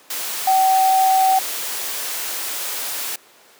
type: tone in noise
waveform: sine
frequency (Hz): 762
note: G5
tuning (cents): -49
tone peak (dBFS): -12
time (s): 0.47-1.39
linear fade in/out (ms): 5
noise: white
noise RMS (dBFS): -26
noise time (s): 0.1-3.16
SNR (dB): +11
effects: pink hiss -49 dBFS RMS until 3.59 s + high-pass 400 Hz 12 dB/octave